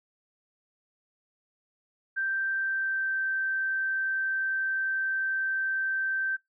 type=tone with pitch glide; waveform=sine; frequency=1568 to 1557.2 Hz; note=G6 to G6; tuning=0 to -12 cents; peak=-26 dBFS; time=2.16-6.37 s; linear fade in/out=20 ms; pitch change=-12 cents; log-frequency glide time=2.54-3.2 s; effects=noise-tail reverb RT60 0.2 s tail -25 dB re dry